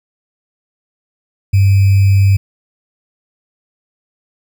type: tone with sample-and-hold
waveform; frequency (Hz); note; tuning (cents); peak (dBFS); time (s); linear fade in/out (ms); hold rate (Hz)
sine; 98; G2; 0; -6; 1.53-2.37; 10; 2450
effects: none